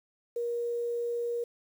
sine tone with quantisation, 473.9 Hz, A#4, 28 cents sharp, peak -29 dBFS, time 0.36-1.44 s, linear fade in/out 5 ms, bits 9, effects none

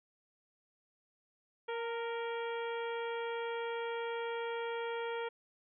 harmonic tone with a mistuned harmonic, 466.2 Hz, A#4, in tune, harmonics 1 / 2 / 3 / 4 / 5 / 6 / 7, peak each -37 / -42 / -46 / -49 / -49 / -55 / -52 dBFS, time 1.68-5.29 s, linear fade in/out 10 ms, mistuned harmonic 2, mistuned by -26 cents, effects none

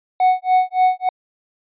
triangle tone with tremolo, 740 Hz, F#5, in tune, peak -8 dBFS, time 0.2-1.09 s, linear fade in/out 2 ms, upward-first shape sine, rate 3.5 Hz, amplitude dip 100%, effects resampled to 8000 Hz

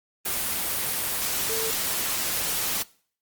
sine tone in noise, 447.4 Hz, A4, 29 cents sharp, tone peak -30 dBFS, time 1.49-1.71 s, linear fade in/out 10 ms, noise white, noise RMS -27 dBFS, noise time 0.25-2.83 s, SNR -6 dB, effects noise-tail reverb RT60 0.5 s tail -22 dB re dry + Opus 24 kbps

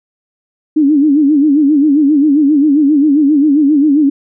sine tone with vibrato, 292 Hz, D4, 10 cents flat, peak -6 dBFS, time 0.76-4.1 s, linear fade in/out 10 ms, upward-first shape sine, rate 7.5 Hz, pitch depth 120 cents each way, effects none

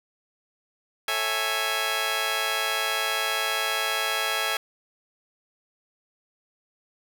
10% pulse chord, A major seventh, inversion none, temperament just, 440 / 550 / 660 / 825 Hz, A4 / C#5 / E5 / G#5, 0 / -14 / +2 / -12 cents, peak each -25 / -25 / -22 / -22 dBFS, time 1.08-4.57 s, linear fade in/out 2 ms, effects none

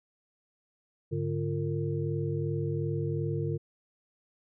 sine tone cluster, 103.4 / 146.1 / 345.2 / 455.6 Hz, G#2 / D3 / F4 / A#4, -7 / -9 / -20 / -40 cents, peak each -34 / -31 / -36 / -36 dBFS, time 1.11-3.58 s, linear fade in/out 20 ms, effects none

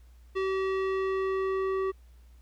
square tone with low-pass filter sweep, 382.7 Hz, G4, 42 cents flat, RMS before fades -29 dBFS, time 0.35-1.92 s, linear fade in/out 20 ms, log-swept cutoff 2800 to 1400 Hz, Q 1, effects added 60 Hz sine -51 dBFS peak until 2.41 s + pink hiss -68 dBFS RMS until 2.41 s

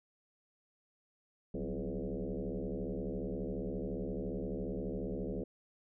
sine tone with frequency modulation, 117.6 Hz, A#2, 16 cents sharp, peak -35 dBFS, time 1.54-5.44 s, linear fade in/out 5 ms, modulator 74.5 Hz, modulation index 5.6, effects none

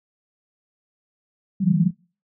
pink band-pass noise, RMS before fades -19 dBFS, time 1.6-1.91 s, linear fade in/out 5 ms, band 160 to 200 Hz, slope 96 dB/octave, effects noise-tail reverb RT60 0.4 s tail -25 dB re dry

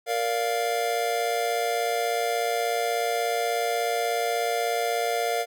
square chord, Bb major, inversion none, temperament just, 466.2 / 582.7 / 699.2 Hz, Bb4 / D5 / F5, 0 / -14 / +2 cents, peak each -29 / -33 / -27 dBFS, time 0.06-5.46 s, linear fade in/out 50 ms, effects none

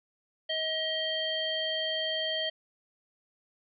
harmonic tone, 634 Hz, D#5, 32 cents sharp, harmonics 1 / 3 / 5 / 7, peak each -34 / -37 / -31 / -42 dBFS, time 0.49-2.5 s, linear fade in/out 10 ms, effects none

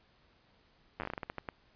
slowing click train, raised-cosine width 0.5 ms, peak -22 dBFS, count 13, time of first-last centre 1-1.488 s, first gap 9 ms, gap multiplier 1.25, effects pink hiss -67 dBFS RMS until 1.75 s + resampled to 11025 Hz

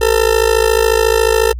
40% pulse tone with amplitude modulation, 449.3 Hz, A4, 36 cents sharp, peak -5 dBFS, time 0.01-1.53 s, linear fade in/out 10 ms, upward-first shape sine, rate 54.1 Hz, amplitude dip 90%, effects added 60 Hz sine -21 dBFS peak until 1.59 s + MP3 64 kbps

